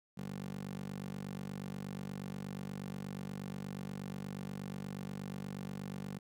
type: tone with high-pass filter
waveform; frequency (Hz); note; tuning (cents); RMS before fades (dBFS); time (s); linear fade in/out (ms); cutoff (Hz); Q
15% pulse; 48.36; G1; -23; -43; 0.17-6.19; 10; 180; 2.5
effects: none